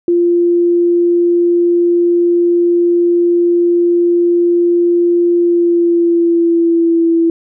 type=tone with pitch glide; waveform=sine; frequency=346.6 to 332.7 Hz; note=F4 to E4; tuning=-13 to +16 cents; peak=-8 dBFS; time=0.08-7.3 s; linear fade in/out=2 ms; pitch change=-71 cents; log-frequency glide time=5.36-7.08 s; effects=none